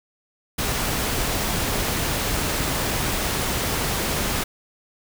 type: noise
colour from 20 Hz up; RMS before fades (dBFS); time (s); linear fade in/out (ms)
pink; -24; 0.58-4.44; 10
effects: none